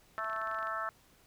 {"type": "harmonic tone", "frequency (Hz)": 220, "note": "A3", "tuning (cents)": 0, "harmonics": [3, 4, 5, 6, 7, 8], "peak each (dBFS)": [-42, -47, -41, -36, -45, -43], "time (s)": [0.18, 0.89], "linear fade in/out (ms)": 0}
{"type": "clicks", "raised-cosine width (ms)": 0.3, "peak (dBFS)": -35, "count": 12, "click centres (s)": [0.191, 0.245, 0.298, 0.331, 0.363, 0.416, 0.473, 0.514, 0.546, 0.588, 0.628, 0.671]}
{"effects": ["pink hiss -64 dBFS RMS until 1.26 s"]}